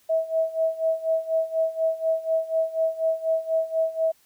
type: tone with tremolo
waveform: sine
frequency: 647 Hz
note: E5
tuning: 32 cents flat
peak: -18 dBFS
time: 0.09-4.12 s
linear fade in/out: 10 ms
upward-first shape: sine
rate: 4.1 Hz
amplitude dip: 85%
effects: white hiss -61 dBFS RMS until 4.25 s